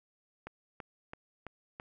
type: click train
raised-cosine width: 0.5 ms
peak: -27 dBFS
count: 5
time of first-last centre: 0.47-1.799 s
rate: 3.01 Hz
effects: none